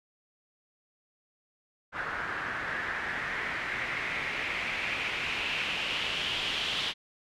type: noise with low-pass filter sweep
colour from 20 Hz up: white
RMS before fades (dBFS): -33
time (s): 1.92-6.94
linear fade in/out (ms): 50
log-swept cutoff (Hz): 1500 to 3300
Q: 3.7
effects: none